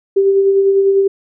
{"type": "tone with tremolo", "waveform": "sine", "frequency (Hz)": 392, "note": "G4", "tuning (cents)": 0, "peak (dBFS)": -7, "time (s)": [0.16, 1.08], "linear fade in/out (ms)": 10, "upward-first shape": "sine", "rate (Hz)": 10, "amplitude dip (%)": 35, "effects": []}